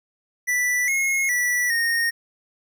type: tone with pitch steps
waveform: square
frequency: 1973 / 2163 / 1957 / 1852 Hz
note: B6 / C#7 / B6 / A#6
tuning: -2 / -43 / -16 / -12 cents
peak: -20 dBFS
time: 0.47-2.11 s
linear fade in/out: 20 ms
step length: 410 ms
effects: none